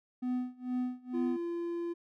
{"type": "tone with tremolo", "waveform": "triangle", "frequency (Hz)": 250.5, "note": "B3", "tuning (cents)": 25, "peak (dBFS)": -27, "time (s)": [0.22, 1.37], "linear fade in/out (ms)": 10, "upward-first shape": "sine", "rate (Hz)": 2.2, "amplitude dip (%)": 95}
{"type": "tone", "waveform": "triangle", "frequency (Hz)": 342.3, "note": "F4", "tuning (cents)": -35, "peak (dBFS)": -31, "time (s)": [1.13, 1.94], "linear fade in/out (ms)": 20}
{"effects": []}